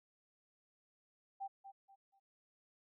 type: tone with echo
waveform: sine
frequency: 784 Hz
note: G5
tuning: in tune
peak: -40 dBFS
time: 1.4-1.48 s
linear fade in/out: 20 ms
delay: 240 ms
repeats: 3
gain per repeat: -10 dB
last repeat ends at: 2.2 s
effects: none